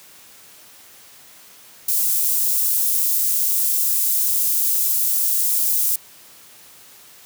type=high-pass noise; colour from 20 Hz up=white; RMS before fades=-19 dBFS; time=1.88-5.96 s; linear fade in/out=5 ms; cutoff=9400 Hz; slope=12 dB/octave; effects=white hiss -46 dBFS RMS until 7.25 s + high-pass 80 Hz 12 dB/octave